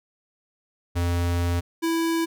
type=tone pair in turn; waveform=square; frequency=86.8 / 330.1 Hz; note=F2 / E4; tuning=-10 / +2 cents; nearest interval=octave + major seventh; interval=2312 cents; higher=second; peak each=-22 dBFS; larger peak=neither; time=0.95-1.61 / 1.82-2.26 s; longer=first; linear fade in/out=20 ms; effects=none